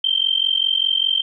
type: tone with amplitude modulation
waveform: sine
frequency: 3136 Hz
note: G7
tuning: in tune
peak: -12 dBFS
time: 0.04-1.22 s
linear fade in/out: 5 ms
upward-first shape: sine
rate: 45 Hz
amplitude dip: 90%
effects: none